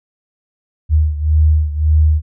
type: beating tone pair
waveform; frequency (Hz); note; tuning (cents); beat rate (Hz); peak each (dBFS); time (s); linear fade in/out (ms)
sine; 76.6 / 78.4; D#2 / D#2; -27 / +14; 1.8; -11 / -15; 0.89-2.22; 50
effects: none